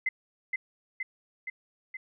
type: tone with echo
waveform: sine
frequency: 2052 Hz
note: C7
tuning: 34 cents flat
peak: -24 dBFS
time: 0.06-0.09 s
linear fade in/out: 5 ms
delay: 470 ms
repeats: 4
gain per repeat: -3 dB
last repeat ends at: 1.97 s
effects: none